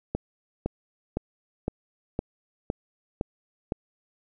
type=click train; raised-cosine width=2 ms; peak=-13 dBFS; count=8; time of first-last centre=0.15-3.721 s; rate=1.96 Hz; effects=none